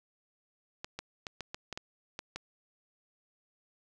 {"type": "clicks", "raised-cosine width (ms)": 0.2, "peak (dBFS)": -21, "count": 9, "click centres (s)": [0.845, 0.99, 1.268, 1.407, 1.545, 1.727, 1.775, 2.191, 2.36], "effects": []}